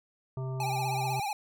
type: harmonic tone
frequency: 130.81 Hz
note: C3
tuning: in tune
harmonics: 1 / 3 / 5 / 7 / 9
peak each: -32 / -42 / -46 / -49 / -51 dBFS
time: 0.37-1.2 s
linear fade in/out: 2 ms
type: tone with vibrato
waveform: square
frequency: 821 Hz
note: G#5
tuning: 20 cents flat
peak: -31 dBFS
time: 0.6-1.33 s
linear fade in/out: 2 ms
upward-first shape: triangle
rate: 16 Hz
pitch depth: 110 cents each way
type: noise with exponential decay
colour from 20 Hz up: blue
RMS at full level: -49 dBFS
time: 1.1-1.33 s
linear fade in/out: 5 ms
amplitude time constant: 50 ms
effects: none